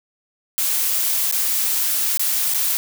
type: noise with dropouts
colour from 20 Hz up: blue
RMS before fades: -20 dBFS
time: 0.58-2.77 s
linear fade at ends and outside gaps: 0 ms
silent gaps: 1.313-1.324 / 2.174-2.195 / 2.538-2.545 s
effects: none